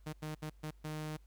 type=tone bursts at uneven times; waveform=sawtooth; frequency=154 Hz; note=D#3; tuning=17 cents flat; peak=-35 dBFS; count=5; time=0.06-0.13 / 0.22-0.35 / 0.42-0.5 / 0.63-0.71 / 0.84-1.17 s; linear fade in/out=10 ms; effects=added 50 Hz sine -57 dBFS peak until 1.26 s + pink hiss -75 dBFS RMS until 1.26 s